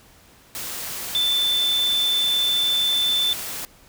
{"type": "tone in noise", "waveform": "sine", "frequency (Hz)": 3530, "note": "A7", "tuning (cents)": 5, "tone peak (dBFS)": -18, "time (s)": [1.15, 3.33], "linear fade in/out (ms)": 0, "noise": "white", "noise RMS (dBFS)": -31, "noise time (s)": [0.55, 3.65], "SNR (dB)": 10, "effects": ["pink hiss -52 dBFS RMS until 3.88 s"]}